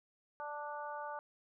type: harmonic tone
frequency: 294.3 Hz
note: D4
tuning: 4 cents sharp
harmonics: 2 / 3 / 4 / 5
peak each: -46 / -43 / -47 / -49 dBFS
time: 0.4-1.19 s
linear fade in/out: 0 ms
effects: none